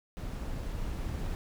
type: noise with level ramp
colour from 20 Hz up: brown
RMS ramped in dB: -37 to -34 dBFS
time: 0.17-1.35 s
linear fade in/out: 0 ms
effects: none